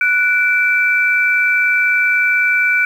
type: tone pair together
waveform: sine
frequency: 1478.3 / 2328 Hz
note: F#6 / D7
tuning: -2 / -16 cents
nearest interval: minor sixth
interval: 786 cents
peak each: -14 dBFS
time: 0.01-2.85 s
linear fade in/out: 2 ms
effects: 7-bit